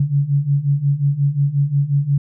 sine beating tone pair, 138.59 / 144.19 Hz, C#3 / D3, 0 / -31 cents, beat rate 5.6 Hz, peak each -19 / -16 dBFS, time 0-2.18 s, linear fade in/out 5 ms, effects none

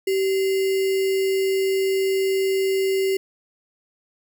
sine tone with sample-and-hold, 385.3 Hz, G4, 30 cents flat, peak -18 dBFS, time 0.07-3.17 s, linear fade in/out 5 ms, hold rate 2450 Hz, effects none

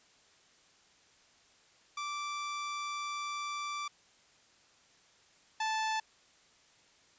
sawtooth tone pair in turn, 1170 / 876.5 Hz, D6 / A5, -7 / -7 cents, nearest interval perfect fourth, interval 500 cents, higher first, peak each -32 / -27 dBFS, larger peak second, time 1.97-3.88 / 5.6-6 s, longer first, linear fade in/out 5 ms, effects white hiss -64 dBFS RMS until 7.18 s + resampled to 16000 Hz

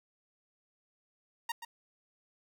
sawtooth tone with echo, 932.3 Hz, A#5, in tune, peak -29 dBFS, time 1.49-1.52 s, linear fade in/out 5 ms, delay 130 ms, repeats 1, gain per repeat -9 dB, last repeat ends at 1.65 s, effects none

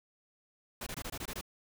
pink noise bursts, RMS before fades -40 dBFS, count 8, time 0.81-1.412 s, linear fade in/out 5 ms, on 56 ms, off 22 ms, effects none

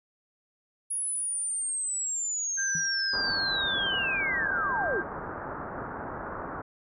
sine linear sweep, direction down, 10520 to 309.5 Hz, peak -28 dBFS, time 0.9-5.01 s, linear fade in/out 10 ms
sine tone, 1587 Hz, G6, 21 cents sharp, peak -29 dBFS, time 2.57-5.03 s, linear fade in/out 20 ms
sine tone with exponential decay, 160.9 Hz, E3, 42 cents flat, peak -32 dBFS, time 2.75-2.9 s, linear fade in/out 2 ms, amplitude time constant 31 ms
white low-pass noise, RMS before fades -37 dBFS, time 3.13-6.62 s, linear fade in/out 5 ms, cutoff 1500 Hz, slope 48 dB/octave
effects none

